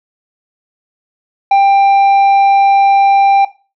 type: tone with tanh clipping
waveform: sine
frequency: 791 Hz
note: G5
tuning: 15 cents sharp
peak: -6 dBFS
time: 1.51-3.45 s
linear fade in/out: 5 ms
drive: 6 dB
effects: noise-tail reverb RT60 0.3 s tail -17 dB re dry